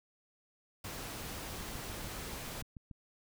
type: noise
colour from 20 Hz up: pink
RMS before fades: -43 dBFS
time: 0.84-2.62 s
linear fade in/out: 5 ms
type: click train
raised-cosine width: 5 ms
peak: -35 dBFS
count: 10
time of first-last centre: 1.61-2.912 s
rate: 6.91 Hz
effects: none